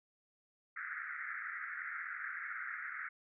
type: band-pass noise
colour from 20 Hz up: pink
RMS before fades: -43 dBFS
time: 0.76-3.09 s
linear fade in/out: 10 ms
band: 1300 to 2100 Hz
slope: 96 dB/octave
effects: none